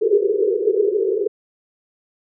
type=band-pass noise; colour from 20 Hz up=pink; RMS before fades=-18 dBFS; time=0.01-1.28 s; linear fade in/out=10 ms; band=380 to 460 Hz; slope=96 dB/octave; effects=none